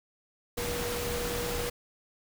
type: tone in noise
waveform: sine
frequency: 480.9 Hz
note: B4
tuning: 46 cents flat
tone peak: -34 dBFS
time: 0.57-1.7 s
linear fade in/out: 10 ms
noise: pink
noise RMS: -34 dBFS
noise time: 0.57-1.7 s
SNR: -3 dB
effects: none